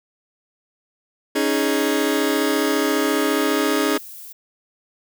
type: chord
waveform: sawtooth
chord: C# suspended second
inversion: none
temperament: just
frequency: 277.2 / 311.8 / 415.8 Hz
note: C#4 / D#4 / G#4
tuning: 0 / +4 / +2 cents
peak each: -18 dBFS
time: 1.35-3.98 s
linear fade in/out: 10 ms
type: noise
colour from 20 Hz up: violet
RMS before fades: -38 dBFS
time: 1.49-4.33 s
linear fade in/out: 10 ms
effects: none